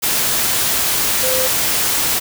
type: tone in noise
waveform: sine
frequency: 516 Hz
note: C5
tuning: 24 cents flat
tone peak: -19 dBFS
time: 1.22-1.48 s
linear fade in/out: 20 ms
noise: white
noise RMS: -17 dBFS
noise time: 0.02-2.2 s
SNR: -5 dB
effects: none